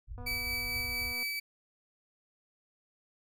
pink low-pass noise, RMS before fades -43 dBFS, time 0.07-1.14 s, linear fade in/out 50 ms, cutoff 120 Hz, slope 96 dB/octave
click train, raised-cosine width 1 ms, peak -37 dBFS, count 257, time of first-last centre 0.18-1.229 s, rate 244 Hz
30% pulse tone with tremolo, 2300 Hz, D7, 37 cents flat, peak -29 dBFS, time 0.26-1.4 s, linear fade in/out 10 ms, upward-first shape triangle, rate 4.4 Hz, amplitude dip 30%
effects none

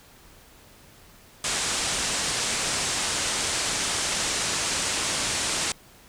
white low-pass noise, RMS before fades -27 dBFS, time 1.44-5.72 s, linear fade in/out 2 ms, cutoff 9000 Hz, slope 48 dB/octave, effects pink hiss -52 dBFS RMS until 6.08 s

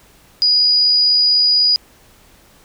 sine tone, 4912 Hz, D#8, 23 cents flat, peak -10 dBFS, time 0.42-1.76 s, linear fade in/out 0 ms, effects pink hiss -49 dBFS RMS until 2.64 s

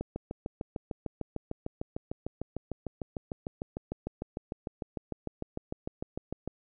click train, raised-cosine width 2 ms, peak -21 dBFS, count 44, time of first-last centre 0.01-6.476 s, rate 6.65 Hz, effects none

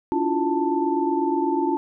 sine tone cluster, 286.9 / 335.2 / 355 / 884 Hz, D4 / E4 / F4 / A5, -40 / +29 / +28 / +8 cents, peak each -25 dBFS, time 0.12-1.77 s, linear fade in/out 0 ms, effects none

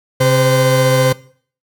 40% pulse tone pair together, 132.52 / 515 Hz, C3 / C5, +22 / -28 cents, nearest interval 2 octaves, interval 2350 cents, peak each -12 dBFS, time 0.2-1.13 s, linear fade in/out 10 ms, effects noise-tail reverb RT60 0.5 s tail -20 dB re dry

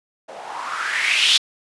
violet noise with low-pass filter sweep, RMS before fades -21 dBFS, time 0.28-1.38 s, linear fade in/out 10 ms, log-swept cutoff 590 to 3700 Hz, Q 4.4, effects resampled to 24000 Hz

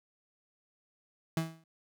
35% pulse tone with exponential decay, 162.6 Hz, E3, 23 cents flat, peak -24 dBFS, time 1.37-1.64 s, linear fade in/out 2 ms, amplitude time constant 57 ms, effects none

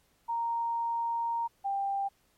sine tone pair in turn, 930 / 791.3 Hz, A#5 / G5, -4 / +16 cents, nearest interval minor third, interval 280 cents, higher first, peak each -28 dBFS, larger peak neither, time 0.28-1.48 / 1.64-2.09 s, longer first, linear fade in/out 20 ms, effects pink hiss -69 dBFS RMS until 2.37 s + MP3 64 kbps

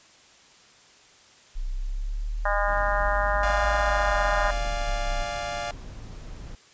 sine exponential two-way sweep, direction up then down, 30.82 to 55 to 30.82 Hz, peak -26 dBFS, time 1.55-5.24 s, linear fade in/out 20 ms, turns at 3.75 s
harmonic tone, 203.8 Hz, G#3, 32 cents flat, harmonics 3 / 4 / 5 / 6 / 7 / 8 / 9, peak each -28 / -29 / -30 / -31 / -31 / -32 / -33 dBFS, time 2.45-4.51 s, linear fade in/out 5 ms
brown noise, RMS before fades -39 dBFS, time 2.68-6.55 s, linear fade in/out 2 ms
sawtooth chord, D diminished, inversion none, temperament equal, 587.3 / 698.5 / 830.6 Hz, D5 / F5 / Ab5, 0 / 0 / 0 cents, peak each -30 / -28 / -33 dBFS, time 3.43-5.71 s, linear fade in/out 2 ms
effects white hiss -54 dBFS RMS until 6.73 s + resampled to 16000 Hz

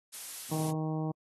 blue noise, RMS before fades -40 dBFS, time 0.12-0.72 s, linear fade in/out 20 ms
harmonic tone, 156.8 Hz, D#3, 14 cents sharp, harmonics 1 / 2 / 3 / 4 / 5 / 6 / 7, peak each -32 / -36 / -42 / -44 / -43 / -48 / -50 dBFS, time 0.51-1.12 s, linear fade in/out 10 ms
effects AAC 32 kbps

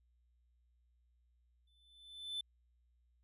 triangle tone with exponential growth, 3520 Hz, A7, in tune, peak -35 dBFS, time 1.67-2.41 s, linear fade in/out 5 ms, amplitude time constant 160 ms, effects added 60 Hz sine -70 dBFS peak until 3.23 s + resampled to 32000 Hz

